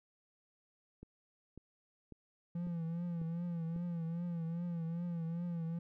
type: click train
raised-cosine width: 3 ms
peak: -37 dBFS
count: 6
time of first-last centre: 1.03-3.762 s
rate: 1.83 Hz
type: tone with vibrato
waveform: triangle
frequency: 169.2 Hz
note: E3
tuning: 45 cents sharp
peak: -34 dBFS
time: 2.55-5.79 s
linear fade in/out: 5 ms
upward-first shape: triangle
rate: 2.5 Hz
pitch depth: 75 cents each way
effects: none